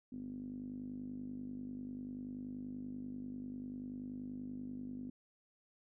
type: tone with low-pass filter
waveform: 5% pulse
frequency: 50.3 Hz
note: G1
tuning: 45 cents sharp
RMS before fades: -45 dBFS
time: 0.12-5.1 s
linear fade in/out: 5 ms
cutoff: 250 Hz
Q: 9.4
effects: none